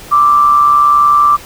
sine tone with amplitude modulation, 1174.7 Hz, D6, in tune, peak -3 dBFS, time 0.11-1.37 s, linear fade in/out 20 ms, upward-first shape sine, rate 141 Hz, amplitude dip 45%, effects pink hiss -33 dBFS RMS until 1.45 s

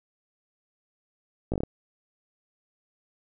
slowing click train, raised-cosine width 2 ms, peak -15 dBFS, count 6, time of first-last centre 1.52-1.635 s, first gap 17 ms, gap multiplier 1.15, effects none

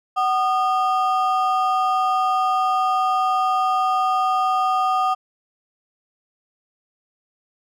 triangle ring-modulated tone, 987.8 Hz, B5, in tune, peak -12 dBFS, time 0.16-5.15 s, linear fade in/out 20 ms, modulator 237 Hz, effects none

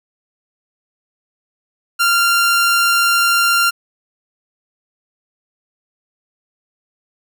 sawtooth tone, 1387 Hz, F6, 12 cents flat, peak -8 dBFS, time 1.99-3.71 s, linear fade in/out 20 ms, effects none

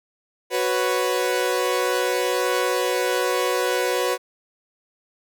sawtooth chord, F# suspended fourth, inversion none, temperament equal, 370 / 493.9 / 554.4 Hz, F#4 / B4 / C#5, 0 / 0 / 0 cents, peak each -21 / -19 / -23 dBFS, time 0.5-4.18 s, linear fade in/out 50 ms, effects none

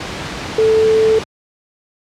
sine tone in noise, 440 Hz, A4, in tune, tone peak -9 dBFS, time 0.58-1.19 s, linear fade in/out 5 ms, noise pink, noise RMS -24 dBFS, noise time 0-1.24 s, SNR +12 dB, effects high-pass 80 Hz 12 dB/octave + low-pass 5000 Hz 12 dB/octave

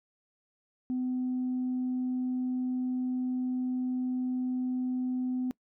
sine tone, 253.4 Hz, B3, 45 cents sharp, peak -27 dBFS, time 0.9-5.51 s, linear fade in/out 0 ms, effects noise-tail reverb RT60 0.1 s tail -24 dB re dry + tanh soft clip ceiling -25 dBFS

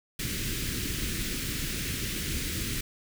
pink band-stop noise, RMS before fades -32 dBFS, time 0.19-2.81 s, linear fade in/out 5 ms, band 370 to 1700 Hz, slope 24 dB/octave, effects none

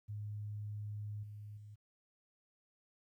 sine tone with level steps, 104.6 Hz, G#2, 13 cents sharp, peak -40 / -46 / -50 dBFS, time 0.08-1.76 s, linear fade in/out 20 ms, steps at 1.23 / 1.57 s, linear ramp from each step 5 ms, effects 13-bit

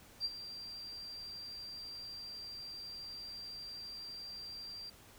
sine tone with ADSR envelope, 4722 Hz, D8, 9 cents sharp, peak -31 dBFS, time 0.2-4.9 s, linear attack 49 ms, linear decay 37 ms, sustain -13 dB, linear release 7 ms, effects pink hiss -59 dBFS RMS until 5.18 s

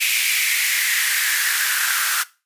white noise with high-pass filter sweep, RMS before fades -19 dBFS, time 0-2.24 s, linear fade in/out 20 ms, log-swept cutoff 2400 to 1400 Hz, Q 5, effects noise-tail reverb RT60 0.3 s tail -19 dB re dry + resampled to 32000 Hz

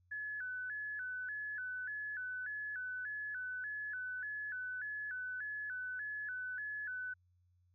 sine tone with vibrato, 1600 Hz, G6, 35 cents sharp, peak -39 dBFS, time 0.11-7.14 s, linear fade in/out 10 ms, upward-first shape square, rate 1.7 Hz, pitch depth 110 cents each way, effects added 89 Hz sine -69 dBFS peak until 7.74 s

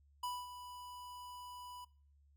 square tone with ADSR envelope, 987.8 Hz, B5, in tune, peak -38 dBFS, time 0.23-1.85 s, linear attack 6 ms, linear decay 230 ms, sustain -11 dB, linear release 10 ms, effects noise-tail reverb RT60 0.4 s tail -20 dB re dry + added 71 Hz sine -65 dBFS peak until 2.36 s

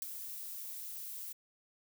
violet noise with ADSR envelope, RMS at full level -35 dBFS, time 0.02-1.33 s, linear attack 3 ms, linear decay 14 ms, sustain -9 dB, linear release 11 ms, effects none

